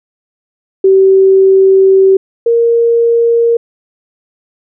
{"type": "tone pair in turn", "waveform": "sine", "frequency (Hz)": [384.2, 466.2], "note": ["G4", "A#4"], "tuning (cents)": [-35, 0], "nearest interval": "minor third", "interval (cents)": 335, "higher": "second", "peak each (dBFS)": [-3, -6], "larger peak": "first", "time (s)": [[0.84, 2.17], [2.46, 3.57]], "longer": "first", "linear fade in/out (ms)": 5, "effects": []}